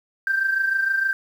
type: tone pair together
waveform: sine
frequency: 1568 / 1594.5 Hz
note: G6 / G6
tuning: 0 / +29 cents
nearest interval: unison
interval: 29 cents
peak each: -19 / -26 dBFS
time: 0.27-1.13 s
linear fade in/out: 2 ms
effects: tanh soft clip ceiling -12 dBFS + 8-bit